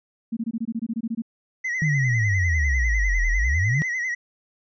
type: tone bursts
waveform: sine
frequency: 227.8 Hz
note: A#3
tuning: 40 cents flat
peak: -23 dBFS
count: 13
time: 0.32-1.221 s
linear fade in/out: 10 ms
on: 49 ms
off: 22 ms
type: tone with vibrato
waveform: triangle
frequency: 1975.5 Hz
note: B6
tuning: in tune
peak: -22 dBFS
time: 1.64-4.15 s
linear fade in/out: 10 ms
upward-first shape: sine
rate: 10 Hz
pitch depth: 82 cents each way
type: exponential two-way sweep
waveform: sine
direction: down then up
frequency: 160 to 38.95 to 160 Hz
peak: -19 dBFS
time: 1.82-3.82 s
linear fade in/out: 0 ms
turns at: 3.29 s
effects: resampled to 16000 Hz